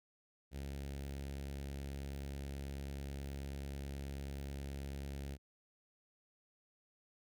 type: tone with notch filter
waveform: sawtooth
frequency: 69.3 Hz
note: C#2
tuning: in tune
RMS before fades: -44 dBFS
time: 0.51-5.38 s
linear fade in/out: 50 ms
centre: 1100 Hz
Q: 1.1
effects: none